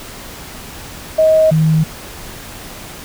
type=tone pair in turn; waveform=sine; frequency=632 / 158 Hz; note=D#5 / D#3; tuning=+27 / +27 cents; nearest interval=2 octaves; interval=2400 cents; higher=first; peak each=-7 / -9 dBFS; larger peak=first; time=1.18-1.51 / 1.51-1.84 s; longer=neither; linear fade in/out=10 ms; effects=pink hiss -32 dBFS RMS until 3.04 s